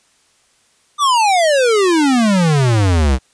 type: exponential sweep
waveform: square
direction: down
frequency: 1214 to 61.74 Hz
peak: -11 dBFS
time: 0.98-3.19 s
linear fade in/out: 50 ms
effects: white hiss -56 dBFS RMS until 3.33 s + resampled to 22050 Hz